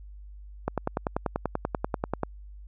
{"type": "click train", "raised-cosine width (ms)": 1, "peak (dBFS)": -12, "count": 17, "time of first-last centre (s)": [0.68, 2.233], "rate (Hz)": 10.3, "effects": ["added 50 Hz sine -42 dBFS peak until 2.67 s"]}